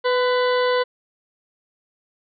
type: harmonic tone with a mistuned harmonic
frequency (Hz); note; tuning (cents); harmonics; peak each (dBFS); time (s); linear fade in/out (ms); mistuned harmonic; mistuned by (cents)
497.3; B4; +12; 1 / 2 / 3 / 4 / 6 / 7 / 8 / 9; -18 / -24 / -28 / -30 / -34 / -35 / -36 / -37; 0.04-0.84; 20; 2; +28
effects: none